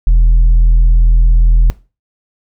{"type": "tone with tanh clipping", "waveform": "triangle", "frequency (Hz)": 41.2, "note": "E1", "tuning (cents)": 0, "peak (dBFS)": -5, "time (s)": [0.07, 1.7], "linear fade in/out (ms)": 0, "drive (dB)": 7, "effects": ["noise-tail reverb RT60 0.3 s tail -19 dB re dry"]}